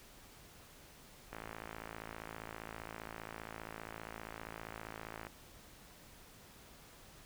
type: click train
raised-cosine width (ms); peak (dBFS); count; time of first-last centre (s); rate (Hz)
0.5; -29; 218; 1.33-5.268; 55.1
effects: pink hiss -58 dBFS RMS until 7.25 s